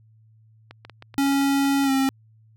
clicks, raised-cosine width 0.3 ms, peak -24 dBFS, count 10, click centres 0.71 / 0.85 / 0.897 / 1.024 / 1.142 / 1.265 / 1.323 / 1.414 / 1.652 / 1.839 s
square tone with pitch glide, 277.2 to 268.5 Hz, C#4 to C4, 0 to +45 cents, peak -19 dBFS, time 1.18-2.09 s, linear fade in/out 0 ms, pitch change -55 cents, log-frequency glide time 1.84-1.91 s
effects added 110 Hz sine -52 dBFS peak until 2.56 s

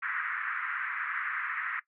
white band-pass noise, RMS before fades -34 dBFS, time 0.02-1.8 s, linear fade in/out 10 ms, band 1200 to 2000 Hz, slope 48 dB/octave, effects noise-tail reverb RT60 0.1 s tail -18 dB re dry

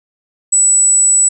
sine tone, 7900 Hz, B8, in tune, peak -7 dBFS, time 0.52-1.29 s, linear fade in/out 10 ms, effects none

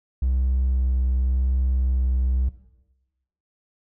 triangle tone with vibrato, 64 Hz, C2, 38 cents flat, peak -16 dBFS, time 0.22-2.49 s, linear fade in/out 5 ms, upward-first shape sine, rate 0.9 Hz, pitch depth 13 cents each way, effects noise-tail reverb RT60 1.0 s tail -17 dB re dry + tanh soft clip ceiling -13 dBFS

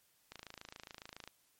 click train, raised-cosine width 0.2 ms, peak -30 dBFS, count 27, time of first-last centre 0.32-1.276 s, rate 27.2 Hz, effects white hiss -72 dBFS RMS until 1.59 s + MP3 64 kbps

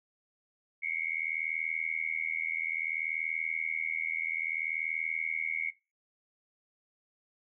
sine tone with amplitude modulation, 2193 Hz, C#7, 19 cents flat, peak -27 dBFS, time 0.82-5.71 s, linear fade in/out 20 ms, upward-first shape sine, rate 80.6 Hz, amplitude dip 100%, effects noise-tail reverb RT60 0.3 s tail -19 dB re dry

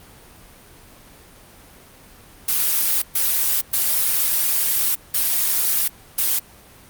blue noise bursts at uneven times, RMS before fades -19 dBFS, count 5, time 2.48-3.02 / 3.15-3.61 / 3.73-4.95 / 5.14-5.88 / 6.18-6.39 s, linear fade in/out 5 ms, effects pink hiss -46 dBFS RMS until 6.89 s + Opus 32 kbps

